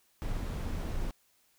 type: noise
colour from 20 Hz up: brown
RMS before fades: -34 dBFS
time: 0.22-1.11 s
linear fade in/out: 0 ms
effects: white hiss -69 dBFS RMS until 1.58 s